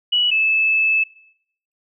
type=tone pair in turn; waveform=sine; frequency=2936 / 2616 Hz; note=F#7 / E7; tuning=-14 / -14 cents; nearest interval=major second; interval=200 cents; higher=first; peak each=-14 dBFS; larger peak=neither; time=0.12-0.31 / 0.31-1.04 s; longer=second; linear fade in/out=10 ms; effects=noise-tail reverb RT60 0.7 s tail -20 dB re dry